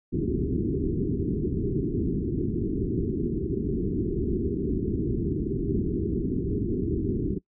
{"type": "low-pass noise", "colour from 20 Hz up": "white", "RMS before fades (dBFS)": -27, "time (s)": [0.12, 7.39], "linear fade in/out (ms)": 20, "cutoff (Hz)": 410, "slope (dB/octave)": 96, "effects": ["noise-tail reverb RT60 0.1 s tail -22 dB re dry"]}